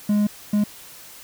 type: tone bursts at uneven times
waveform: triangle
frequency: 207.7 Hz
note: G#3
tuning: in tune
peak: -14 dBFS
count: 2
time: 0.09-0.27 / 0.53-0.64 s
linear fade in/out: 5 ms
effects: white hiss -43 dBFS RMS until 1.23 s